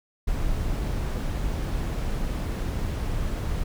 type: noise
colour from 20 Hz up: brown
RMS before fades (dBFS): -27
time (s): 0.27-3.64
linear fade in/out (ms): 10
effects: none